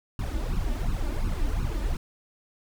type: noise with flanger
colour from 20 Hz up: brown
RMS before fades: -27 dBFS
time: 0.19-1.97 s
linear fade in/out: 2 ms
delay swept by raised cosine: 0.72 to 3.42 ms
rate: 2.8 Hz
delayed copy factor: +1
effects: none